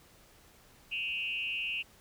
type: tone with frequency modulation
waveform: sine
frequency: 2700 Hz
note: E7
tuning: 41 cents sharp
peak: -32 dBFS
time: 0.91-1.83 s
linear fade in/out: 20 ms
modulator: 180 Hz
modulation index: 1.1
effects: pink hiss -60 dBFS RMS until 2 s